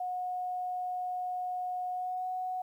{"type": "tone with pitch glide", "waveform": "sine", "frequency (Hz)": [728, 738.2], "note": ["F#5", "F#5"], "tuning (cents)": [-28, -4], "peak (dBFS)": -32, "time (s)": [0, 2.62], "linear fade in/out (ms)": 5, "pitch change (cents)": 24, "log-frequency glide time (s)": [1.9, 2.27], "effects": ["11-bit"]}